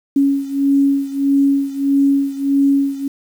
sine beating tone pair, 277.2 / 278.8 Hz, C#4 / C#4, 0 / +10 cents, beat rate 1.6 Hz, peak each -14 / -17 dBFS, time 0.16-3.08 s, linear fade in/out 5 ms, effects 7-bit

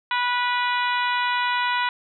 harmonic tone, 490 Hz, B4, 14 cents flat, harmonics 2 / 3 / 4 / 5 / 6 / 7 / 8, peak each -23 / -27 / -29 / -31 / -33 / -34 / -35 dBFS, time 0.11-1.89 s, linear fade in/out 2 ms, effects none

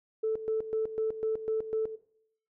sine tone with tremolo, 440 Hz, A4, in tune, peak -25 dBFS, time 0.23-1.96 s, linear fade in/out 10 ms, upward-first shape square, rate 4 Hz, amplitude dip 75%, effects noise-tail reverb RT60 0.7 s tail -19 dB re dry + tanh soft clip ceiling -21 dBFS

